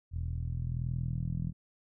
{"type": "tone with low-pass filter sweep", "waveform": "10% pulse", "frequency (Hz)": 41.2, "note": "E1", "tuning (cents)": 0, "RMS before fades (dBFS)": -34, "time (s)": [0.11, 1.53], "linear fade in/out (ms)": 50, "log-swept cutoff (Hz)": [94, 160], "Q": 3, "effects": []}